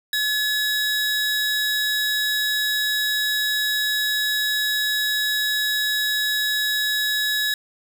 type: tone pair together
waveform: 45% pulse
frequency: 1704 / 3825 Hz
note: G#6 / A#7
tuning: +44 / +44 cents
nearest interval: octave + major second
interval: 1400 cents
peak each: -23 / -23 dBFS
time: 0.13-7.54 s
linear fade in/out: 2 ms
effects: none